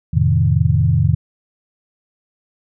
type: chord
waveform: sine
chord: F dominant seventh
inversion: none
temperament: equal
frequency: 87.31 / 110 / 130.81 / 155.56 Hz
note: F2 / A2 / C3 / Eb3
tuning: 0 / 0 / 0 / 0 cents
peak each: -17 dBFS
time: 0.13-1.15 s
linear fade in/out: 10 ms
effects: none